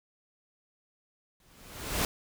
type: noise with exponential growth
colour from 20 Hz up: pink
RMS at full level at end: -26 dBFS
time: 1.4-2.05 s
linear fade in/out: 2 ms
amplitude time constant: 140 ms
effects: none